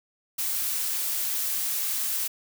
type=noise; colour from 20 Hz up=blue; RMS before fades=-28 dBFS; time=0.38-2.28 s; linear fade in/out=10 ms; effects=none